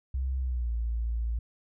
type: tone with pitch glide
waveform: sine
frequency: 65.41 to 57.27 Hz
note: C2 to A#1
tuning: 0 to -30 cents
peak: -27 dBFS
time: 0.14-1.39 s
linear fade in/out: 5 ms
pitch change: -230 cents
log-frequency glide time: 0.39-0.73 s
effects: none